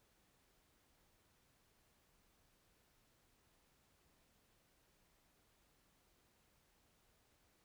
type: silence
effects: pink hiss -75 dBFS RMS until 7.64 s